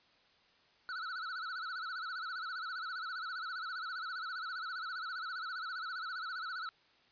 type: tone with vibrato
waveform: square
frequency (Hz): 1396.9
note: F6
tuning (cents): 0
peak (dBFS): -39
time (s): 0.89-6.69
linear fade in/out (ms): 0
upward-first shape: sine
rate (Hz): 15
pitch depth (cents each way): 140
effects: white hiss -67 dBFS RMS until 7.11 s + resampled to 11025 Hz